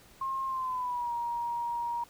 sine tone with pitch glide, 1068 to 946 Hz, C6 to A#5, +35 to +25 cents, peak -30 dBFS, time 0.21-2.04 s, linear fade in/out 5 ms, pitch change -210 cents, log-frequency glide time 0.46-1.12 s, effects pink hiss -57 dBFS RMS until 2.09 s

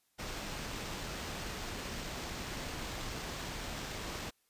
pink noise with sample-and-hold, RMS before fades -41 dBFS, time 0.18-4.31 s, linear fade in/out 20 ms, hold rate 11025 Hz, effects white hiss -75 dBFS RMS until 4.49 s + resampled to 32000 Hz

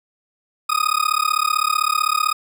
40% pulse tone with amplitude modulation, 1244.5 Hz, D#6, in tune, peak -12 dBFS, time 0.69-2.33 s, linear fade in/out 10 ms, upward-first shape sine, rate 35.7 Hz, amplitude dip 100%, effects none

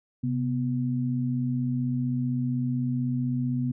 sine tone pair together, 130.81 / 246.6 Hz, C3 / B3, 0 / -2 cents, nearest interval major seventh, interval 1098 cents, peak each -27 dBFS, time 0.23-3.72 s, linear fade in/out 10 ms, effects none

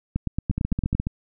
two click trains, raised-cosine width 5 ms, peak -11 / -12 dBFS, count 8 / 9, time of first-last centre 0.16-0.95 / 0.51-1.069 s, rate 8.86 / 14.3 Hz, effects none

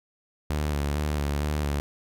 sawtooth tone with vibrato, 73.42 Hz, D2, in tune, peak -21 dBFS, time 0.5-1.8 s, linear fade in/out 0 ms, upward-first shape square, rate 2.2 Hz, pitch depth 34 cents each way, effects none

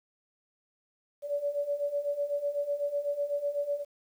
sine beating tone pair, 570 / 578 Hz, C#5 / D5, +48 / -28 cents, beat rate 8 Hz, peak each -34 / -30 dBFS, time 1.22-3.85 s, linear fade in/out 50 ms, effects 10-bit

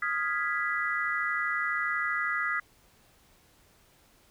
sine chord, F half-diminished seventh, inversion third, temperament equal, 1244.5 / 1396.9 / 1661.2 / 1975.5 Hz, Eb6 / F6 / Ab6 / Cb7, 0 / 0 / 0 / 0 cents, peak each -33 / -34 / -33 / -31 dBFS, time 0.02-2.6 s, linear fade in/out 5 ms, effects pink hiss -62 dBFS RMS until 4.3 s

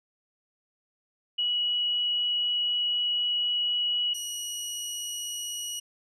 sine / 20% pulse tone pair in turn, 2924 / 2911 Hz, F#7 / F#7, -21 / -29 cents, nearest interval unison, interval 8 cents, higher first, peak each -24 / -27 dBFS, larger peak first, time 1.38-4.14 / 4.14-5.8 s, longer first, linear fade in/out 10 ms, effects resampled to 32000 Hz

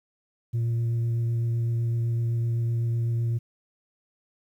sine tone with vibrato, 116.54 Hz, A#2, in tune, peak -20 dBFS, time 0.53-3.39 s, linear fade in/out 20 ms, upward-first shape triangle, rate 7.9 Hz, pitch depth 12 cents each way, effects tanh soft clip ceiling -22 dBFS + 10-bit

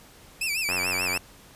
sawtooth tone with vibrato, 2489 Hz, D#7, in tune, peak -22 dBFS, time 0.41-1.18 s, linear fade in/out 5 ms, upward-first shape sine, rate 6.8 Hz, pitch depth 150 cents each way
click train, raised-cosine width 0.5 ms, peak -16 dBFS, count 45, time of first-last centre 0.69-1.174 s, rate 91 Hz
effects pink hiss -51 dBFS RMS until 1.55 s + resampled to 32000 Hz

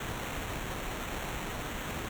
pink noise with sample-and-hold, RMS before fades -37 dBFS, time 0-2.09 s, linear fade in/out 5 ms, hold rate 4900 Hz, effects none

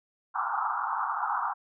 white band-pass noise, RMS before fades -30 dBFS, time 0.34-1.54 s, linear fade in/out 20 ms, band 770 to 1400 Hz, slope 96 dB/octave, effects none

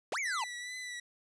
square linear two-way sweep, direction up then down, 293.7 to 2349 to 808 Hz, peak -33 dBFS, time 0.12-0.44 s, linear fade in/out 2 ms, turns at 0.19 s
sawtooth tone with vibrato, 1975.5 Hz, B6, in tune, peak -36 dBFS, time 0.25-1 s, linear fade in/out 5 ms, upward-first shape triangle, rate 2.4 Hz, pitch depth 41 cents each way
effects resampled to 22050 Hz

